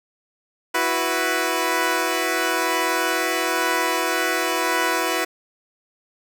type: chord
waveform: 10% pulse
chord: E suspended second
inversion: none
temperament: equal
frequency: 329.6 / 370 / 493.9 Hz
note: E4 / F#4 / B4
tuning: 0 / 0 / 0 cents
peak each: -16 dBFS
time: 0.74-5.25 s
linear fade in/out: 10 ms
effects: none